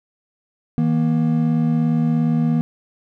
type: tone pair together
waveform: triangle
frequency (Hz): 160 / 237.2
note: D#3 / A#3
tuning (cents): +49 / +30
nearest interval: perfect fifth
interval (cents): 681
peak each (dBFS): -16 / -16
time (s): 0.78-2.61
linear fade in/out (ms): 0
effects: none